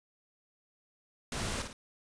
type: noise with echo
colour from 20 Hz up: pink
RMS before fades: -36 dBFS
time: 1.32-1.62 s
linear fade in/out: 2 ms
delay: 55 ms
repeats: 2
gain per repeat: -6 dB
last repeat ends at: 1.73 s
effects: resampled to 22050 Hz